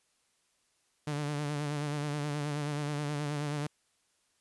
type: tone with vibrato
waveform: sawtooth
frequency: 147 Hz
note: D3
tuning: 2 cents sharp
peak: -28 dBFS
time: 1.07-3.67 s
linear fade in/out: 5 ms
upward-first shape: sine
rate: 9.4 Hz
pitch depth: 44 cents each way
effects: white hiss -73 dBFS RMS until 4.4 s + resampled to 24000 Hz